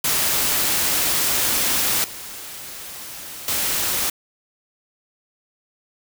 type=noise with level steps; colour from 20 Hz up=white; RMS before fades=-20 / -35 / -22 dBFS; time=0.04-4.1 s; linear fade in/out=5 ms; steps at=2.04 / 3.48 s; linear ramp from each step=2 ms; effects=none